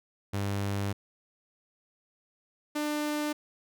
sawtooth tone pair in turn, 100 / 298.5 Hz, G2 / D4, +35 / +28 cents, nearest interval octave + perfect fifth, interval 1893 cents, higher second, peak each -25 dBFS, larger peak neither, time 0.33-0.93 / 2.75-3.33 s, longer first, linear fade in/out 10 ms, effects none

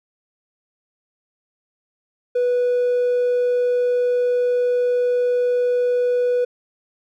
triangle tone, 491.5 Hz, B4, 8 cents flat, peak -13 dBFS, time 2.35-6.45 s, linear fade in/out 10 ms, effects tanh soft clip ceiling -11 dBFS

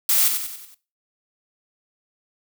blue noise with echo, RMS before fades -18 dBFS, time 0.09-0.28 s, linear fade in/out 2 ms, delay 93 ms, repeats 5, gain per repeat -6 dB, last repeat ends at 0.745 s, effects noise-tail reverb RT60 0.3 s tail -17 dB re dry

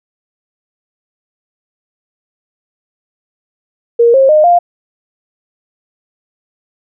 sine tone with pitch steps, 469.5 / 536.2 / 612.4 / 699.4 Hz, A#4 / C5 / D#5 / F5, +12 / +42 / -28 / +2 cents, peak -4 dBFS, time 3.99-4.59 s, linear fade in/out 10 ms, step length 150 ms, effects none

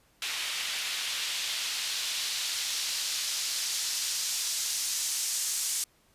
white noise with band-pass filter sweep, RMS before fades -32 dBFS, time 0.22-5.84 s, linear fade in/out 2 ms, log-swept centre 2800 to 7000 Hz, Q 1.2, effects pink hiss -65 dBFS RMS until 6.14 s + resampled to 32000 Hz

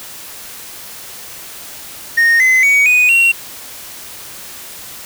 triangle tone with pitch steps, 1850 / 2041 / 2251 / 2484 / 2740 Hz, A#6 / C7 / C#7 / D#7 / F7, -14 / -44 / +26 / -3 / -34 cents, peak -6 dBFS, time 2.17-3.32 s, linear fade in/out 10 ms, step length 230 ms, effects white hiss -32 dBFS RMS until 5.05 s

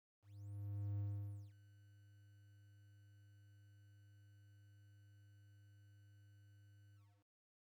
triangle tone with ADSR envelope, 101.5 Hz, G#2, 39 cents flat, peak -37 dBFS, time 0.22-7.27 s, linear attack 770 ms, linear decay 530 ms, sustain -24 dB, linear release 310 ms, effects 13-bit

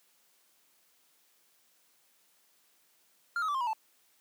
triangle tone with pitch steps, 1396.9 / 1273.6 / 1161.2 / 1058.7 / 965.2 / 880 Hz, F6 / D#6 / D6 / C6 / B5 / A5, 0 / +40 / -20 / +20 / -40 / 0 cents, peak -27 dBFS, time 3.36-3.732 s, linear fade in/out 2 ms, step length 62 ms, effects white hiss -68 dBFS RMS until 4.2 s + high-pass 200 Hz 12 dB/octave

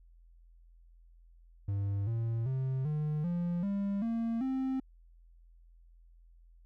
triangle tone with pitch steps, 99.8 / 114.64 / 131.69 / 151.27 / 173.76 / 199.6 / 229.3 / 263.4 Hz, G2 / A#2 / C3 / D#3 / F3 / G3 / A#3 / C4, +32 / -28 / +12 / -48 / -8 / +32 / -28 / +12 cents, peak -28 dBFS, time 1.68-4.8 s, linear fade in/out 5 ms, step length 390 ms, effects added 42 Hz sine -56 dBFS peak until 6.65 s

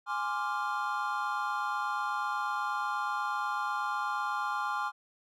triangle chord, D half-diminished seventh, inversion second, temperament equal, 830.6 / 1046.5 / 1174.7 / 1396.9 Hz, Ab5 / C6 / D6 / F6, 0 / 0 / 0 / 0 cents, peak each -34 dBFS, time 0.06-4.92 s, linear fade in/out 50 ms, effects none

